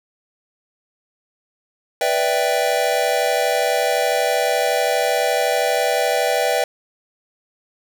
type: chord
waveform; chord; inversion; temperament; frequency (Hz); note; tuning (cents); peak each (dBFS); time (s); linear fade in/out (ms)
square; E minor seventh; second; equal; 493.9 / 587.3 / 659.3 / 784; B4 / D5 / E5 / G5; 0 / 0 / 0 / 0; -23; 2.01-6.64; 2
effects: none